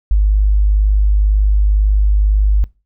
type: tone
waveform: sine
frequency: 51 Hz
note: G#1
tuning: 31 cents flat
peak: -8 dBFS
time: 0.11-2.64 s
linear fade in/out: 0 ms
effects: noise-tail reverb RT60 0.3 s tail -23 dB re dry